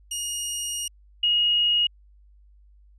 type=tone pair in turn; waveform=10% pulse / sine; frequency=2865 / 2877 Hz; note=F7 / F#7; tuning=+44 / -49 cents; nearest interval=unison; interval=7 cents; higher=second; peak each=-18 dBFS; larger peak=neither; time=0.11-0.88 / 1.23-1.87 s; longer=first; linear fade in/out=5 ms; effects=added 50 Hz sine -51 dBFS peak until 2.98 s + resampled to 24000 Hz